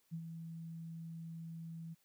sine tone with ADSR envelope, 164.5 Hz, E3, 3 cents flat, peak -38 dBFS, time 0.11-1.95 s, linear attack 29 ms, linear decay 71 ms, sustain -6 dB, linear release 23 ms, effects white hiss -75 dBFS RMS until 2.04 s

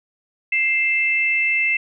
sine tone pair together, 2102 / 2645 Hz, C7 / E7, +7 / +5 cents, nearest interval major third, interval 398 cents, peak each -19 dBFS, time 0.52-1.77 s, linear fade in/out 5 ms, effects none

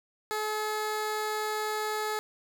15% pulse tone, 428 Hz, A4, 48 cents flat, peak -23 dBFS, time 0.31-2.19 s, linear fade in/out 0 ms, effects none

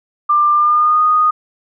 sine tone with pitch glide, 1190 to 1237 Hz, D6 to D#6, +22 to -10 cents, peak -9 dBFS, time 0.29-1.31 s, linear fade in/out 10 ms, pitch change +68 cents, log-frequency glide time 0.53-1.03 s, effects none

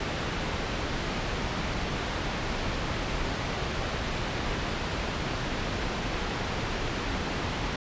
pink low-pass noise, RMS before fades -31 dBFS, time 0-7.76 s, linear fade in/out 5 ms, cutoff 3900 Hz, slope 12 dB/octave, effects resampled to 16000 Hz

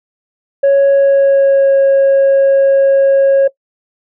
sine tone with pitch glide, 554.4 to 547.1 Hz, C#5 to C#5, 0 to -23 cents, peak -3 dBFS, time 0.63-3.48 s, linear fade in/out 10 ms, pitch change -23 cents, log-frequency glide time 0.89-1.76 s, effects noise-tail reverb RT60 0.1 s tail -21 dB re dry + tanh soft clip ceiling -5 dBFS

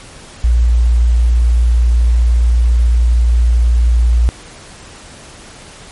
sine tone, 58.9 Hz, A#1, 19 cents sharp, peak -7 dBFS, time 0.44-4.29 s, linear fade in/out 0 ms, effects pink hiss -36 dBFS RMS until 5.91 s + MP3 48 kbps

